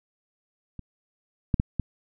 clicks, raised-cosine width 5 ms, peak -25 / -8 / -9 / -13 dBFS, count 4, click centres 0.793 / 1.542 / 1.599 / 1.797 s, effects none

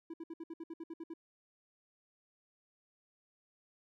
triangle tone bursts, 329.6 Hz, E4, in tune, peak -39 dBFS, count 11, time 0.1-1.138 s, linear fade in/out 5 ms, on 38 ms, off 62 ms, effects none

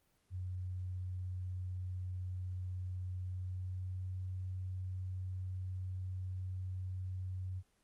sine tone with pitch glide, 91.6 to 92.72 Hz, F#2 to F#2, -17 to +4 cents, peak -38 dBFS, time 0.3-7.63 s, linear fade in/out 50 ms, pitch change +21 cents, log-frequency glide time 3.19-4.17 s, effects pink hiss -75 dBFS RMS until 7.83 s + Opus 24 kbps

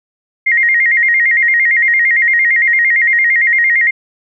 sine tone with vibrato, 1994 Hz, B6, 16 cents sharp, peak -8 dBFS, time 0.46-3.91 s, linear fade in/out 10 ms, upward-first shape square, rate 8.8 Hz, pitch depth 100 cents each way, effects none

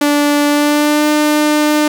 sawtooth tone with pitch glide, 291.4 to 300.5 Hz, D4 to D4, -13 to +40 cents, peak -6 dBFS, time 0.01-1.88 s, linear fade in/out 5 ms, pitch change +53 cents, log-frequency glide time 0.47-1.09 s, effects none

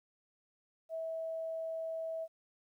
sine tone, 650 Hz, E5, 24 cents flat, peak -36 dBFS, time 0.89-2.28 s, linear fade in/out 50 ms, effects 12-bit

